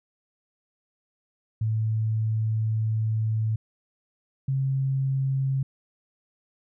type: tone pair in turn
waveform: sine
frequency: 110 / 134.58 Hz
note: A2 / C3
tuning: 0 / +49 cents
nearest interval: minor third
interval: 349 cents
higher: second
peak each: -22 dBFS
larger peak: neither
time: 1.61-3.56 / 4.48-5.63 s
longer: first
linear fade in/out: 5 ms
effects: none